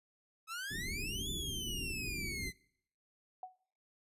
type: exponential two-way sweep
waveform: sawtooth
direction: up then down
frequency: 1269 to 3520 to 2017 Hz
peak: -36 dBFS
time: 0.47-2.53 s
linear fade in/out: 50 ms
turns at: 1.3 s
type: low-pass noise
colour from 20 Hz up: pink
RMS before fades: -43 dBFS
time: 0.7-2.51 s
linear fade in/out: 10 ms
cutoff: 410 Hz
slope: 96 dB/octave
type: tone with exponential decay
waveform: sine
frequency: 742 Hz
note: F#5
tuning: 5 cents sharp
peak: -38 dBFS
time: 3.43-3.56 s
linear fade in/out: 2 ms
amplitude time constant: 28 ms
effects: noise-tail reverb RT60 0.7 s tail -24 dB re dry + resampled to 32000 Hz